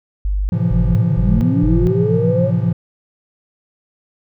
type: tone bursts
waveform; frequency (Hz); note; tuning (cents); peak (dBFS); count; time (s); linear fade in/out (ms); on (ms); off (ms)
sine; 49.18; G1; +6; -15; 4; 0.25-1.87; 0; 240; 220
type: chord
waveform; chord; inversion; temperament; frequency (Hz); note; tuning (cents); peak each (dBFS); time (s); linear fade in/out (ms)
triangle; F major seventh; first; equal with one note detuned; 110 / 130.81 / 167.21 / 174.61; A2 / C3 / E3 / F3; 0 / 0 / +25 / 0; -17 / -19 / -17 / -18; 0.52-2.73; 5
type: linear sweep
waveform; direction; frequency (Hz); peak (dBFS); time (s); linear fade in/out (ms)
sine; up; 83.1 to 556; -16; 0.9-2.52; 50
effects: none